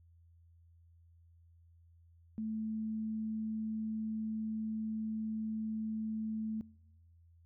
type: tone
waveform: sine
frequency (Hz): 218.8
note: A3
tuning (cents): -9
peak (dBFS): -35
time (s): 2.38-6.61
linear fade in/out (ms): 0
effects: noise-tail reverb RT60 0.9 s tail -24 dB re dry + added 84 Hz sine -60 dBFS peak until 7.45 s